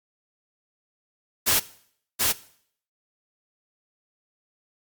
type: noise with echo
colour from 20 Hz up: white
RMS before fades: -20 dBFS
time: 1.46-1.6 s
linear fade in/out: 20 ms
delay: 730 ms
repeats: 1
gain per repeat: -2 dB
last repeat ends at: 2.33 s
effects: noise-tail reverb RT60 0.6 s tail -18 dB re dry + Opus 48 kbps